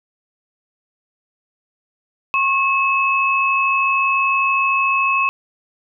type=tone pair together; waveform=sine; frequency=1087.3 / 2586 Hz; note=C#6 / E7; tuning=-34 / -34 cents; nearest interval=octave + minor third; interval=1500 cents; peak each=-17 dBFS; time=2.34-5.29 s; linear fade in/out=0 ms; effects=none